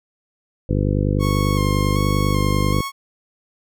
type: harmonic tone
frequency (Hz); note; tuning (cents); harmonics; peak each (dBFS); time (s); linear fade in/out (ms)
50.1; G1; +38; 1 / 2 / 3 / 4 / 5 / 6 / 7 / 8 / 9 / 10; -22 / -21 / -23 / -26 / -29 / -27 / -31 / -33 / -34 / -29; 0.69-2.81; 5
type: tone with vibrato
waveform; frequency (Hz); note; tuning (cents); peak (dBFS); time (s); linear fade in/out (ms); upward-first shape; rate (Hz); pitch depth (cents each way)
sawtooth; 1083; C#6; -41; -21; 1.19-2.92; 50; square; 1.3; 29
effects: none